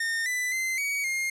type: tone with pitch steps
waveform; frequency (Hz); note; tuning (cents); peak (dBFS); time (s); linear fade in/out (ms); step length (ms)
45% pulse; 1827 / 1994 / 2069 / 2257 / 2127; A#6 / B6 / C7 / C#7 / C7; -35 / +16 / -20 / +31 / +28; -26; 0-1.3; 5; 260
effects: low-pass 12000 Hz 12 dB/octave